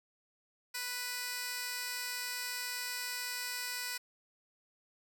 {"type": "tone with high-pass filter", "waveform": "15% pulse", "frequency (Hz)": 493.9, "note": "B4", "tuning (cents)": 0, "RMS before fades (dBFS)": -39, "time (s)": [0.74, 3.98], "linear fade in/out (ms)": 10, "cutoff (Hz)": 2500, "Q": 0.68, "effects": []}